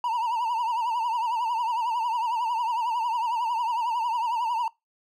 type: tone with vibrato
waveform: triangle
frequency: 932.3 Hz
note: A#5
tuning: in tune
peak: -22 dBFS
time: 0.04-4.68 s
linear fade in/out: 2 ms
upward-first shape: triangle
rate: 11 Hz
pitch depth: 120 cents each way
effects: noise-tail reverb RT60 0.2 s tail -22 dB re dry